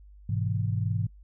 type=chord; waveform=sine; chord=E major; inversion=first; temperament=equal with one note detuned; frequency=103.83 / 126.28 / 164.81 Hz; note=G#2 / B2 / E3; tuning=0 / +39 / 0 cents; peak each=-27 / -31 / -33 dBFS; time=0.29-1.07 s; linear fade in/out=5 ms; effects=noise-tail reverb RT60 0.1 s tail -25 dB re dry + added 50 Hz sine -48 dBFS peak until 1.23 s